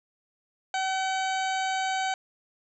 harmonic tone with a mistuned harmonic, 761 Hz, F#5, 48 cents sharp, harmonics 1 / 2 / 3 / 4 / 5 / 6 / 8 / 9 / 10, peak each -27 / -33 / -37 / -39 / -41 / -43 / -45 / -46 / -47 dBFS, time 0.74-2.14 s, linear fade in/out 2 ms, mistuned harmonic 8, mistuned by +17 cents, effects none

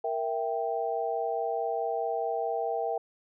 sine chord, E diminished, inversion second, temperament equal, 466.2 / 659.3 / 784 Hz, Bb4 / E5 / G5, 0 / 0 / 0 cents, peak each -32 dBFS, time 0.04-2.98 s, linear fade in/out 5 ms, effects none

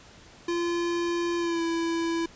square tone with pitch glide, 343.8 to 333 Hz, F4 to E4, -27 to +18 cents, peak -26 dBFS, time 0.48-2.26 s, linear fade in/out 5 ms, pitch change -55 cents, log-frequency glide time 1.38-1.62 s, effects pink hiss -51 dBFS RMS until 2.35 s + resampled to 16000 Hz

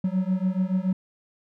triangle beating tone pair, 183.1 / 190.1 Hz, F#3 / F#3, -18 / +47 cents, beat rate 7 Hz, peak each -23 dBFS, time 0.04-0.93 s, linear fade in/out 5 ms, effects none

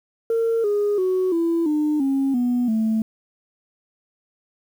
sine tone with pitch steps, 457.1 / 412 / 371.3 / 334.6 / 301.6 / 271.8 / 245 / 220.8 Hz, A#4 / G#4 / F#4 / E4 / D4 / C#4 / B3 / A3, -34 / -14 / +6 / +26 / +46 / -34 / -14 / +6 cents, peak -16 dBFS, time 0.3-3.02 s, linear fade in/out 2 ms, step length 340 ms, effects tanh soft clip ceiling -15 dBFS + 8-bit

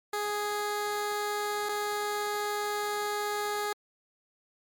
15% pulse tone pair in turn, 415.3 / 415.3 Hz, G#4 / G#4, 0 / 0 cents, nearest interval unison, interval 0 cents, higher neither, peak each -23 dBFS, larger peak neither, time 0.13-1.69 / 1.69-3.73 s, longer second, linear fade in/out 5 ms, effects MP3 96 kbps

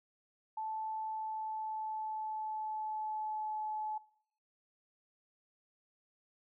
sine tone with pitch glide, 875 to 859.5 Hz, A5 to A5, -10 to -41 cents, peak -36 dBFS, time 0.57-3.98 s, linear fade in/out 5 ms, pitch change -31 cents, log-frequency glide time 0.93-3.6 s, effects noise-tail reverb RT60 0.7 s tail -22 dB re dry

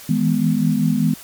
sine chord, E major seventh, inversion third, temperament equal with one note detuned, 159.66 / 164.81 / 207.7 / 246.9 Hz, D#3 / E3 / G#3 / B3, +45 / 0 / 0 / 0 cents, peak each -20 / -24 / -19 / -19 dBFS, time 0.09-1.14 s, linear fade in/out 5 ms, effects white hiss -39 dBFS RMS until 1.23 s + MP3 96 kbps

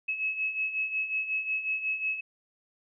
sine beating tone pair, 2575 / 2580.5 Hz, E7 / E7, -41 / -38 cents, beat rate 5.5 Hz, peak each -35 / -29 dBFS, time 0.08-2.21 s, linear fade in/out 10 ms, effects none

